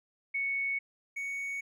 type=tone pair in turn; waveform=sine / triangle; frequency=2217 / 2228 Hz; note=C#7 / C#7; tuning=0 / +8 cents; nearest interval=unison; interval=8 cents; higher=second; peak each=-29 / -32 dBFS; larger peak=first; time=0.34-0.79 / 1.16-1.61 s; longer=neither; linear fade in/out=10 ms; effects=none